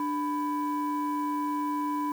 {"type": "tone pair together", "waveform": "sine", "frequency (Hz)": [295.3, 994.4], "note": ["D4", "B5"], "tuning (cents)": [10, 12], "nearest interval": "octave + major sixth", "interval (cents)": 2102, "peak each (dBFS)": -28, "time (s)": [0, 2.12], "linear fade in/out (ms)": 2, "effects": ["tanh soft clip ceiling -23 dBFS", "8-bit"]}